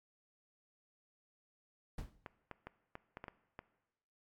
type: noise with exponential decay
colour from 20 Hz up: brown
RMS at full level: -37 dBFS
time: 1.98-2.17 s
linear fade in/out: 5 ms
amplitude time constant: 40 ms
type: clicks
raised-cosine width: 0.5 ms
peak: -30 dBFS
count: 8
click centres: 2.262 / 2.513 / 2.67 / 2.954 / 3.171 / 3.241 / 3.282 / 3.591 s
effects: noise-tail reverb RT60 1.0 s tail -18 dB re dry + MP3 96 kbps